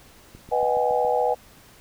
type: click train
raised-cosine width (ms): 3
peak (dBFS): -30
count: 6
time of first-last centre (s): 0.35-1.049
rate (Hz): 7.15
type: chord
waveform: sine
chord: G# minor seventh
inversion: first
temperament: equal with one note detuned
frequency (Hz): 493.9 / 622.3 / 755.5 / 830.6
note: B4 / D#5 / F#5 / G#5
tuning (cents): 0 / 0 / +36 / 0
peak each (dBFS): -23 / -26 / -25 / -25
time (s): 0.51-1.35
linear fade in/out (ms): 20
effects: pink hiss -51 dBFS RMS until 1.8 s